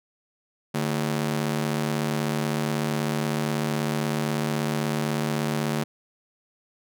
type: ring-modulated tone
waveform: sawtooth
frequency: 185 Hz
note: F#3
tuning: in tune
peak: -17 dBFS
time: 0.74-5.84 s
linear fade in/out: 10 ms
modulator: 38.1 Hz
effects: none